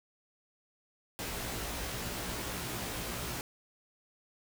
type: noise with comb filter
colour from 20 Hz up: pink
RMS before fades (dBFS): -38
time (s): 1.19-3.41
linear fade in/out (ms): 0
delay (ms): 17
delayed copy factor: +0.85
effects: none

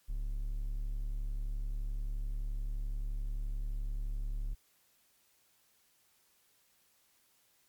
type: tone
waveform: triangle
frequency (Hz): 35.78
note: D1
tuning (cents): -44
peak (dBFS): -31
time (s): 0.08-4.55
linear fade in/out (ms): 20
effects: white hiss -70 dBFS RMS until 7.68 s + MP3 96 kbps

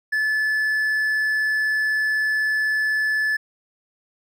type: tone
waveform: triangle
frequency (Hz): 1732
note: A6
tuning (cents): -28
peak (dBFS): -17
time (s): 0.12-3.37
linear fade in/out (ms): 10
effects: none

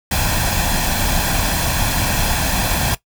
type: noise with comb filter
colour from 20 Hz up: pink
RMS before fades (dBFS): -18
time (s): 0.11-2.95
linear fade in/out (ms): 5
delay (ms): 1.2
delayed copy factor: +0.6
effects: noise-tail reverb RT60 0.1 s tail -17 dB re dry

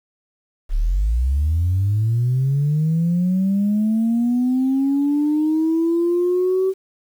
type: linear sweep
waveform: sine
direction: up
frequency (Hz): 31.53 to 383.6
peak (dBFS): -14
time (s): 0.69-6.74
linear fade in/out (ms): 50
effects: tanh soft clip ceiling -12 dBFS + 8-bit

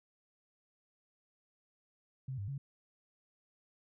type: tone with pitch steps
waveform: sine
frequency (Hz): 131.7 / 99.7 / 138.6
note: C3 / G2 / C#3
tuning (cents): +12 / +30 / 0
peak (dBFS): -37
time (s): 2.28-2.58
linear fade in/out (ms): 5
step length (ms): 100
effects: none

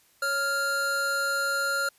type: tone pair together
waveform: square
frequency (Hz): 554.4 / 1395.8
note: C#5 / F6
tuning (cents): 0 / -1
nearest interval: octave + major third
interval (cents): 1599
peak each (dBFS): -34 / -26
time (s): 0.22-1.89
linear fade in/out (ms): 5
effects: white hiss -62 dBFS RMS until 1.98 s + resampled to 32000 Hz

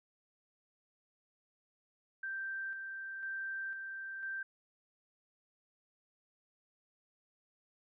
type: tone with tremolo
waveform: sine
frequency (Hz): 1568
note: G6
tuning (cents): 0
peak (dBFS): -37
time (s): 2.23-4.43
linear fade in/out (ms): 5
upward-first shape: square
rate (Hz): 1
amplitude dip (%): 35
effects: none

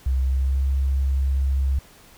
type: tone with pitch glide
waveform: sine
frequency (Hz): 65.3 to 67.56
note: C2 to C#2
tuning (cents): -3 to -44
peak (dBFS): -18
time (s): 0.06-1.79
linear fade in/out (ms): 5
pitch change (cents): +59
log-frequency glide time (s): 0.2-0.62
effects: pink hiss -50 dBFS RMS until 2.17 s

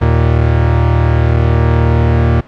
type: tone pair together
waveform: 45% pulse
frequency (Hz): 77.78 / 116.54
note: D#2 / A#2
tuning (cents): 0 / 0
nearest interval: perfect fifth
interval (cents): 700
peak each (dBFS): -11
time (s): 0.01-2.41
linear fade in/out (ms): 10
effects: pink hiss -38 dBFS RMS until 2.47 s + low-pass 2000 Hz 12 dB/octave

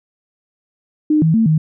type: tone with pitch steps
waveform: sine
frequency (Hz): 304.7 / 160.6 / 224.5 / 156.6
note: D#4 / E3 / A3 / D#3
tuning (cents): -36 / -45 / +35 / +11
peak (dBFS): -10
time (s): 1.1-1.58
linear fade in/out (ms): 5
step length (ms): 120
effects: none

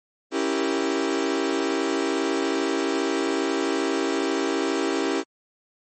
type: chord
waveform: 40% pulse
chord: C# diminished seventh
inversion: none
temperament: equal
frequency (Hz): 277.2 / 329.6 / 392 / 466.2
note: C#4 / E4 / G4 / Bb4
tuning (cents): 0 / 0 / 0 / 0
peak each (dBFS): -27 / -26 / -26 / -30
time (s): 0.31-5.24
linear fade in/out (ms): 50
effects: MP3 32 kbps

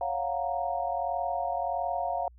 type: chord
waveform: sine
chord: Gb major seventh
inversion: second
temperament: equal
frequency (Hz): 554.4 / 698.5 / 740 / 932.3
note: Db5 / F5 / Gb5 / Bb5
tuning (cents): 0 / 0 / 0 / 0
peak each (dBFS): -36 / -30 / -34 / -36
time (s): 0.01-2.28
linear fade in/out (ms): 2
effects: added 60 Hz sine -51 dBFS peak until 2.38 s

